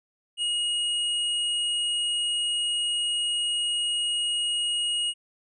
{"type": "tone with hard clipping", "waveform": "sine", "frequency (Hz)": 2880, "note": "F#7", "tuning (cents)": -47, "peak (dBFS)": -25, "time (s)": [0.37, 5.14], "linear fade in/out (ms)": 50, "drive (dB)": 18, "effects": ["resampled to 22050 Hz"]}